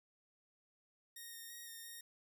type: tone with pitch steps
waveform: 5% pulse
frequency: 1860 / 1843 / 1878 / 1836 / 1857 Hz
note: A#6 / A#6 / A#6 / A#6 / A#6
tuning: -4 / -20 / +12 / -27 / -7 cents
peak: -39 dBFS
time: 1.16-2.01 s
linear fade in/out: 5 ms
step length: 170 ms
effects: none